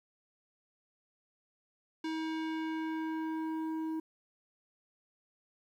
square tone with low-pass filter sweep, 318.9 Hz, D#4, 43 cents sharp, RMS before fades -36 dBFS, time 2.04-4 s, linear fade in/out 5 ms, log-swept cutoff 4500 to 680 Hz, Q 1, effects 11-bit

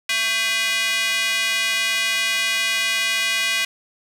square tone with high-pass filter, 223.8 Hz, A3, 30 cents sharp, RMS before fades -21 dBFS, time 0.09-3.65 s, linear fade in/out 5 ms, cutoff 2300 Hz, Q 2.3, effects low-pass 12000 Hz 12 dB/octave + 7-bit

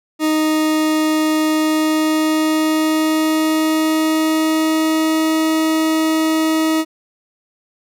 40% pulse tone with pitch glide, 311.1 to 317.3 Hz, D#4 to D#4, 0 to +34 cents, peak -13 dBFS, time 0.19-6.85 s, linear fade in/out 50 ms, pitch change +34 cents, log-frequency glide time 1.48-5.38 s, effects none

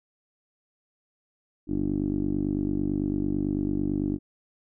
10% pulse tone with low-pass filter, 49 Hz, G1, in tune, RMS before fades -27 dBFS, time 1.67-4.19 s, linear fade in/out 50 ms, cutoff 310 Hz, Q 5.6, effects none

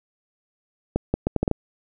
accelerating click train, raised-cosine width 2 ms, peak -7 dBFS, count 7, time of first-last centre 0.96-1.513 s, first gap 180 ms, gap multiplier 0.72, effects none

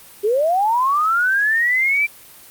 sine linear sweep, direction up, 392 to 2360 Hz, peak -14 dBFS, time 0.23-2.07 s, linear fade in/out 20 ms, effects white hiss -43 dBFS RMS until 2.5 s + Opus 32 kbps

